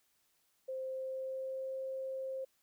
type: tone with pitch glide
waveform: sine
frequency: 523.3 to 529.1 Hz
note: C5 to C5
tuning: 0 to +19 cents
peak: -37 dBFS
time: 0.68-2.45 s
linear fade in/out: 10 ms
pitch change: +19 cents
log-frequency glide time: 0.82-1.75 s
effects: white hiss -75 dBFS RMS until 2.62 s